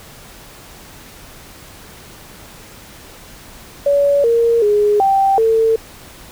sine tone with pitch steps, 568 / 464.9 / 415.4 / 781 / 448.6 Hz, C#5 / A#4 / G#4 / G5 / A4, +42 / -5 / 0 / -7 / +34 cents, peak -10 dBFS, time 3.86-5.76 s, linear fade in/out 5 ms, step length 380 ms, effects pink hiss -39 dBFS RMS until 6.31 s

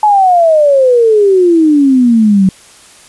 sine exponential sweep, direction down, 862 to 185.4 Hz, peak -4 dBFS, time 0.03-2.49 s, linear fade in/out 2 ms, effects white hiss -39 dBFS RMS until 3.08 s + resampled to 24000 Hz

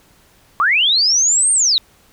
sine linear two-way sweep, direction up then down, 1086 to 8870 to 3633 Hz, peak -11 dBFS, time 0.6-1.78 s, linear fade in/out 0 ms, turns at 1.52 s, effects pink hiss -52 dBFS RMS until 2.12 s

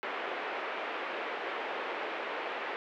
pink band-pass noise, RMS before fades -37 dBFS, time 0.03-2.76 s, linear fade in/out 0 ms, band 390 to 2700 Hz, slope 24 dB/octave, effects none

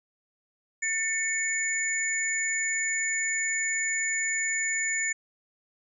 sine tone cluster, 1796 / 2215 / 6970 Hz, A6 / C#7 / A8, +35 / -2 / -17 cents, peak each -30 dBFS, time 0.82-5.13 s, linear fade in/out 10 ms, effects none

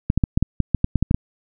clicks, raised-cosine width 5 ms, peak -4 dBFS, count 12, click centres 0.101 / 0.176 / 0.238 / 0.375 / 0.426 / 0.603 / 0.747 / 0.844 / 0.957 / 1.026 / 1.111 / 1.145 s, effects none

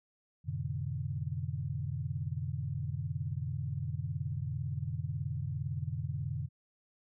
sine tone cluster, 91.2 / 114 / 133.1 / 151.1 Hz, F#2 / A#2 / C3 / D3, -24 / -38 / +30 / +50 cents, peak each -39 / -40 / -38 / -39 dBFS, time 0.44-6.49 s, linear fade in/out 50 ms, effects none

